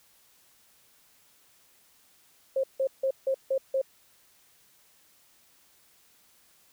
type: tone bursts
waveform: sine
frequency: 534 Hz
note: C5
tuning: 35 cents sharp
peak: -23 dBFS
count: 6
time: 2.56-3.816 s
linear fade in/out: 5 ms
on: 76 ms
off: 160 ms
effects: white hiss -62 dBFS RMS until 6.72 s